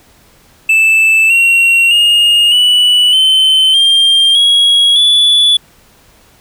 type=tone with pitch steps; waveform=triangle; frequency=2637 / 2739 / 2846 / 2957 / 3071 / 3191 / 3315 / 3444 Hz; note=E7 / F7 / F7 / F#7 / G7 / G7 / G#7 / A7; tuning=0 / -34 / +32 / -2 / -36 / +30 / -4 / -38 cents; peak=-4 dBFS; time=0.69-5.57 s; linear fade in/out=5 ms; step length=610 ms; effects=pink hiss -46 dBFS RMS until 6.4 s